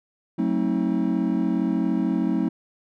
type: chord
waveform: triangle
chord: F# diminished seventh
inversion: none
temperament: just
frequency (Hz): 185 / 222 / 266.4 / 319.7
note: F#3 / A3 / C4 / Eb4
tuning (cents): 0 / +16 / +31 / +47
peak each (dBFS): -24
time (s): 0.38-2.49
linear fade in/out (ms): 10
effects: none